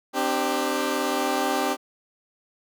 15% pulse chord, C suspended second, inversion none, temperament equal with one note detuned, 261.6 / 300 / 392 Hz, C4 / D4 / G4, 0 / +37 / 0 cents, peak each -21 dBFS, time 0.13-1.77 s, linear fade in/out 50 ms, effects none

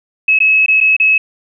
sine tone with dropouts, 2577 Hz, E7, 40 cents flat, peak -7 dBFS, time 0.28-1.18 s, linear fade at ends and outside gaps 5 ms, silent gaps 0.389-0.402 / 0.662-0.682 / 0.804-0.81 / 0.966-0.999 s, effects none

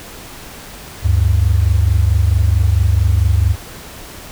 sine tone pair together, 73.19 / 97.7 Hz, D2 / G2, -5 / -5 cents, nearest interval perfect fourth, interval 500 cents, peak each -12 dBFS, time 1.02-3.56 s, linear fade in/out 50 ms, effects tanh soft clip ceiling -2 dBFS + pink hiss -34 dBFS RMS until 4.31 s

